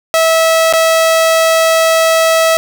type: tone with dropouts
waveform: sawtooth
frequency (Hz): 650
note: E5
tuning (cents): -24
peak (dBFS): -4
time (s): 0.14-2.57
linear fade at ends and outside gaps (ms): 0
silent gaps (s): 0.726-0.736
effects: none